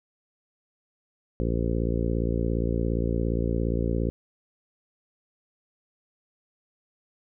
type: harmonic tone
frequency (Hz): 57.3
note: A#1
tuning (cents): -29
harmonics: 1 / 2 / 3 / 4 / 5 / 6 / 7 / 8 / 9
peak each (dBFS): -27 / -30 / -32 / -33 / -34 / -35 / -35 / -36 / -37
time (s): 1.4-4.1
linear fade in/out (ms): 0
effects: none